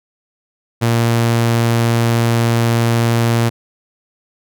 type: tone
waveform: sawtooth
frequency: 116.54 Hz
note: A#2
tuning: in tune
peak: -8 dBFS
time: 0.81-3.5 s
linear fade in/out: 20 ms
effects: none